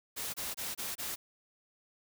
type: noise bursts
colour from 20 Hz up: white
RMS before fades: -38 dBFS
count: 5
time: 0.16-1.16 s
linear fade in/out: 20 ms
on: 180 ms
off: 25 ms
effects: none